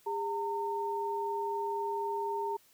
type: tone pair together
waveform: sine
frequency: 405.3 / 912 Hz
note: G#4 / A#5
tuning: -42 / -38 cents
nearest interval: octave + major second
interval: 1404 cents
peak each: -35 / -33 dBFS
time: 0.06-2.57 s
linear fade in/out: 10 ms
effects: white hiss -64 dBFS RMS until 2.73 s